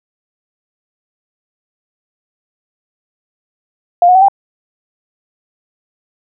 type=tone with pitch steps; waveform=sine; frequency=700 / 728.9 / 759 / 790.3 Hz; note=F5 / F#5 / F#5 / G5; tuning=+4 / -26 / +44 / +14 cents; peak=-4 dBFS; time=4.02-4.284 s; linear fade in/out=2 ms; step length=66 ms; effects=none